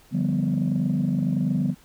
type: chord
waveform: sine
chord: G dominant seventh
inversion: second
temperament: equal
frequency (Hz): 146.83 / 174.61 / 196 / 246.9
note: D3 / F3 / G3 / B3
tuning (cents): 0 / 0 / 0 / 0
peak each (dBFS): -25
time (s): 0.11-1.75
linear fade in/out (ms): 50
effects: tanh soft clip ceiling -15 dBFS + pink hiss -55 dBFS RMS until 1.84 s